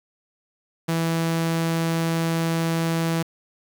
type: tone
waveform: sawtooth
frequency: 164.81 Hz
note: E3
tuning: in tune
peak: -17 dBFS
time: 0.88-3.23 s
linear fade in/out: 10 ms
effects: 8-bit